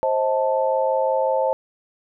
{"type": "chord", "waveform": "sine", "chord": "A diminished", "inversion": "first", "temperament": "just", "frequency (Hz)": [528, 633.6, 880], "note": ["C5", "Eb5", "A5"], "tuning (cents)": [16, 31, 0], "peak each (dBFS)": [-20, -24, -23], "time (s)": [0.03, 1.53], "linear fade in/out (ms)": 0, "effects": []}